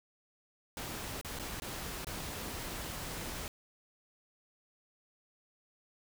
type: noise with dropouts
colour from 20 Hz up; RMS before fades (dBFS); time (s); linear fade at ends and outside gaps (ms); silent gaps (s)
pink; -41; 0.77-3.48; 1; 1.213-1.247 / 1.389-1.396 / 1.6-1.62 / 2.046-2.069
effects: none